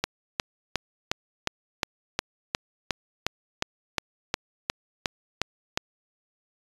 click train, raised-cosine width 0.2 ms, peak -6 dBFS, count 17, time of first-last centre 0.04-5.775 s, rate 2.79 Hz, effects resampled to 24000 Hz

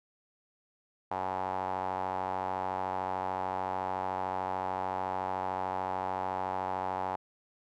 sawtooth tone with band-pass filter, 93.6 Hz, F#2, 20 cents sharp, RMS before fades -34 dBFS, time 1.11-7.16 s, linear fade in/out 5 ms, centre 850 Hz, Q 4.6, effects none

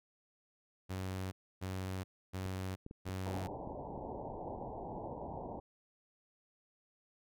sawtooth tone bursts, 94 Hz, F#2, 28 cents sharp, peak -34 dBFS, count 4, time 0.89-3.48 s, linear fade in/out 20 ms, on 430 ms, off 290 ms
clicks, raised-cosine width 3 ms, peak -34 dBFS, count 6, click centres 2.46 / 2.864 / 2.911 / 3.089 / 3.674 / 3.978 s
white low-pass noise, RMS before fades -44 dBFS, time 3.26-5.6 s, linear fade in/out 5 ms, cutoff 940 Hz, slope 96 dB/octave
effects none

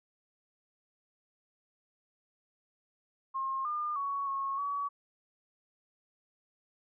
sine tone with pitch steps, 1070 / 1207 / 1117 / 1094 / 1134 Hz, C6 / D6 / C#6 / C#6 / C#6, +38 / +47 / +13 / -23 / +39 cents, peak -31 dBFS, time 3.34-4.89 s, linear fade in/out 20 ms, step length 310 ms, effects none

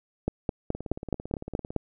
two click trains, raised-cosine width 2 ms, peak -12 / -22 dBFS, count 8 / 18, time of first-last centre 0.28-1.763 / 0.75-1.705 s, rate 4.72 / 17.8 Hz, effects none

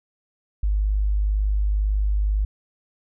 sine tone, 51 Hz, G#1, 31 cents flat, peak -18 dBFS, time 0.63-2.45 s, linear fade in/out 5 ms, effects none

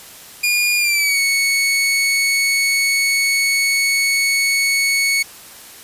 sawtooth tone with pitch glide, 2430 to 2215 Hz, D#7 to C#7, -42 to -2 cents, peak -11 dBFS, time 0.43-5.23 s, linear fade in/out 10 ms, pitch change -160 cents, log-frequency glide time 0.77-1.2 s, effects white hiss -39 dBFS RMS until 5.83 s + resampled to 32000 Hz

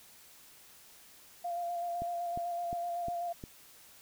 sine tone with vibrato, 694 Hz, F5, 11 cents flat, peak -33 dBFS, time 1.44-3.33 s, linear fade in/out 10 ms, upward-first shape square, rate 7.9 Hz, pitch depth 17 cents each way
click train, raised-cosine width 3 ms, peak -29 dBFS, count 5, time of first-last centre 2.02-3.438 s, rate 2.82 Hz
effects white hiss -57 dBFS RMS until 4.01 s

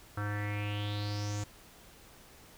square tone with low-pass filter sweep, 103.4 Hz, G#2, 7 cents flat, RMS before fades -35 dBFS, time 0.17-1.44 s, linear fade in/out 5 ms, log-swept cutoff 1400 to 7200 Hz, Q 5.7, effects pink hiss -56 dBFS RMS until 2.57 s

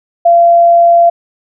sine tone, 685 Hz, F5, 34 cents flat, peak -3 dBFS, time 0.25-1.1 s, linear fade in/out 10 ms, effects none

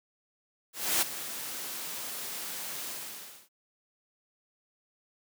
white noise with ADSR envelope, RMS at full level -25 dBFS, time 0.73-3.49 s, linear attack 290 ms, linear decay 13 ms, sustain -13 dB, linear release 600 ms, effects high-pass 150 Hz 12 dB/octave

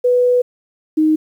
sine tone pair in turn, 493.9 / 311.1 Hz, B4 / D#4, 0 / 0 cents, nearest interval minor sixth, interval 800 cents, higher first, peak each -10 dBFS, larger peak neither, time 0.04-0.42 / 0.97-1.16 s, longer first, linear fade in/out 10 ms, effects 8-bit

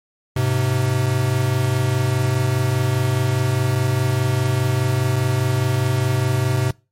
square tone pair together, 103.83 / 128.72 Hz, G#2 / C3, 0 / -28 cents, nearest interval major third, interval 372 cents, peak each -22 / -19 dBFS, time 0.36-6.71 s, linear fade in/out 5 ms, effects noise-tail reverb RT60 0.3 s tail -25 dB re dry + MP3 64 kbps

